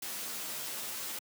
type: noise with comb filter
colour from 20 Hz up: white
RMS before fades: -39 dBFS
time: 0.02-1.19 s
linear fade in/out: 5 ms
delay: 12 ms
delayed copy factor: -0.8
effects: high-pass 150 Hz 12 dB/octave

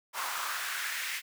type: noise with high-pass filter sweep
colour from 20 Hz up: pink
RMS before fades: -35 dBFS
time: 0.13-1.22 s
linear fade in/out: 50 ms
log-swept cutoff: 1000 to 2100 Hz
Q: 2.7
effects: none

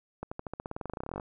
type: accelerating click train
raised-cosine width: 1 ms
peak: -22 dBFS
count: 23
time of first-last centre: 0.23-1.198 s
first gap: 85 ms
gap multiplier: 0.93
effects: none

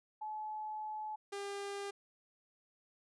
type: tone pair in turn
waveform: sine / sawtooth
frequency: 858 / 400.6 Hz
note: A5 / G4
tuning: -44 / +38 cents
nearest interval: octave + minor second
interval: 1318 cents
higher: first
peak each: -39 / -36 dBFS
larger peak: second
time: 0.21-1.16 / 1.32-1.91 s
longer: first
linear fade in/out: 10 ms
effects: resampled to 24000 Hz

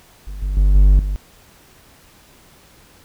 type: tone with level steps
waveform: triangle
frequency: 49 Hz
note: G1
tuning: in tune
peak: -25 / -16 / -8 / -5 / -16 dBFS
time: 0.27-1.16 s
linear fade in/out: 0 ms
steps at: 0.42 / 0.57 / 0.75 / 0.99 s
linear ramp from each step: 2 ms
effects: pink hiss -49 dBFS RMS until 3.04 s

